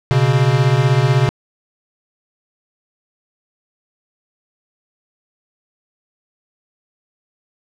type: beating tone pair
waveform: square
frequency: 123.47 / 139.47 Hz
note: B2 / C#3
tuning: 0 / +11 cents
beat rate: 16 Hz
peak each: -15 dBFS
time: 0.11-1.29 s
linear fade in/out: 0 ms
effects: low-pass 5000 Hz 12 dB/octave + 7-bit

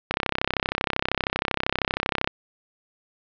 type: click train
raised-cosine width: 0.3 ms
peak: -5 dBFS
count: 72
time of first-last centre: 0.11-2.275 s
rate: 32.8 Hz
effects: low-pass 4000 Hz 12 dB/octave

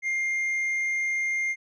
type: tone with tanh clipping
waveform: sine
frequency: 2113 Hz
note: C7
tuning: 16 cents sharp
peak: -25 dBFS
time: 0.02-1.56 s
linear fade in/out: 50 ms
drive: 3 dB
effects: none

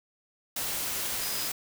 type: tone in noise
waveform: sine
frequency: 5000 Hz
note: D#8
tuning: 8 cents sharp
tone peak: -38 dBFS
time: 1.21-1.48 s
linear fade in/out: 5 ms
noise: white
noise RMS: -32 dBFS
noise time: 0.56-1.52 s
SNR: -9 dB
effects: none

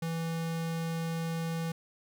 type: tone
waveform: square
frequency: 164.81 Hz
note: E3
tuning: in tune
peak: -32 dBFS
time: 0.02-1.72 s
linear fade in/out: 5 ms
effects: none

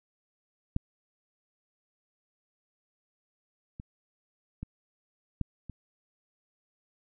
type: clicks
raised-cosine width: 5 ms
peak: -15 / -28 / -24 / -17 / -28 dBFS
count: 5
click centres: 0.764 / 3.799 / 4.63 / 5.413 / 5.697 s
effects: none

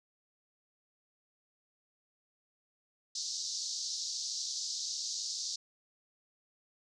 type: band-pass noise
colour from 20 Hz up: white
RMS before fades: -38 dBFS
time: 3.15-5.56 s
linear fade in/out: 5 ms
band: 4100 to 6500 Hz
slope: 48 dB/octave
effects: none

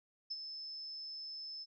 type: tone with ADSR envelope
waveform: sine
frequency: 5250 Hz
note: E8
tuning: 8 cents flat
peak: -36 dBFS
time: 0.3-1.66 s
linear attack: 14 ms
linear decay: 37 ms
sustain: -7 dB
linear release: 39 ms
effects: none

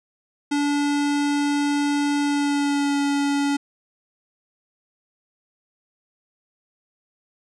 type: tone with pitch glide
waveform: square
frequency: 288.5 to 283.5 Hz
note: D4 to C#4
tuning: -31 to +39 cents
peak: -20 dBFS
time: 0.51-3.57 s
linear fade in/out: 10 ms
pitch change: -30 cents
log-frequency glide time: 2.2-2.98 s
effects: resampled to 22050 Hz

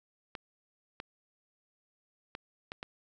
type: clicks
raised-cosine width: 0.3 ms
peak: -23 dBFS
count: 5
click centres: 0.352 / 1.001 / 2.351 / 2.719 / 2.829 s
effects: none

